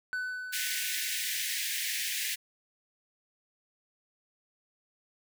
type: tone with exponential decay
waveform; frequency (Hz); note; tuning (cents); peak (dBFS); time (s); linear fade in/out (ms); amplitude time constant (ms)
triangle; 1501; F#6; +24; -28; 0.13-1.97; 0; 400
type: high-pass noise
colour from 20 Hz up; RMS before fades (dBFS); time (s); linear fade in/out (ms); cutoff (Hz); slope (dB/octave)
pink; -33; 0.52-2.36; 20; 1700; 96
effects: none